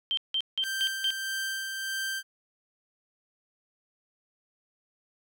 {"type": "tone bursts", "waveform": "sine", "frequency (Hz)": 3136, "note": "G7", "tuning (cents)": 0, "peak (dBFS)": -25, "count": 5, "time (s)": [0.11, 1.105], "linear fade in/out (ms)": 0, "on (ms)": 63, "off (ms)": 170}
{"type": "tone with tremolo", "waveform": "sawtooth", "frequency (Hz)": 1568, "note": "G6", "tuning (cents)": 0, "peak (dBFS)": -26, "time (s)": [0.62, 2.23], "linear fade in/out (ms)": 50, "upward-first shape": "sine", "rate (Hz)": 1.6, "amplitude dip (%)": 35}
{"effects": []}